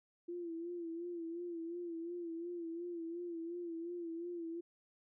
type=tone with vibrato; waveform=sine; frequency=340 Hz; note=F4; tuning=46 cents flat; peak=-40 dBFS; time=0.28-4.61 s; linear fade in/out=10 ms; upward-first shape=sine; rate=2.8 Hz; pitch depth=61 cents each way; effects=none